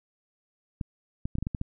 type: clicks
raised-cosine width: 5 ms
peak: -18 dBFS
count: 8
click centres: 0.812 / 1.255 / 1.354 / 1.385 / 1.426 / 1.469 / 1.548 / 1.614 s
effects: none